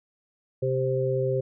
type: harmonic tone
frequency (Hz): 130.81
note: C3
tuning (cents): 0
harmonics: 1 / 3 / 4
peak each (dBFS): -27 / -27 / -27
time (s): 0.62-1.41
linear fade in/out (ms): 10
effects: none